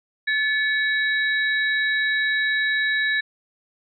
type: tone cluster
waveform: sine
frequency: 1730 / 2230 / 3859 Hz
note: A6 / C#7 / B7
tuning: -30 / +10 / -41 cents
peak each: -20 / -29 / -28 dBFS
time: 0.27-3.21 s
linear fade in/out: 10 ms
effects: none